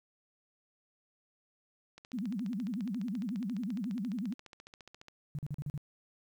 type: click train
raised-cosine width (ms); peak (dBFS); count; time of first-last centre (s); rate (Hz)
0.2; -33; 46; 1.98-5.083; 14.5
type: tone with vibrato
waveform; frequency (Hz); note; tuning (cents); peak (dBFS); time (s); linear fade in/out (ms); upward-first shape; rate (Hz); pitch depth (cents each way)
sine; 218.4; A3; -13; -33; 2.13-4.34; 10; sine; 11; 300
type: tone bursts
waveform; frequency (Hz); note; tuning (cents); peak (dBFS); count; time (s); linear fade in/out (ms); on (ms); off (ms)
sine; 146.1; D3; -9; -34; 6; 5.35-5.777; 0; 37; 41
effects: 11-bit